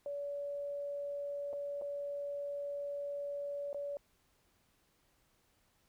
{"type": "tone with dropouts", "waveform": "sine", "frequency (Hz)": 571, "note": "D5", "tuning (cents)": -49, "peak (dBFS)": -37, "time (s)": [0.06, 3.97], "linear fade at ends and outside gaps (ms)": 1, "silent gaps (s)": [[1.53, 1.534], [1.814, 1.82], [3.73, 3.745]], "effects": ["pink hiss -73 dBFS RMS until 5.88 s"]}